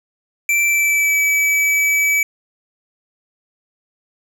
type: tone with pitch glide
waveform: square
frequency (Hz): 2341 to 2294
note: D7 to D7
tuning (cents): -6 to -41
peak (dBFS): -14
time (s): 0.49-2.23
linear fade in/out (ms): 2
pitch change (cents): -35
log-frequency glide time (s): 0.65-1.18
effects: none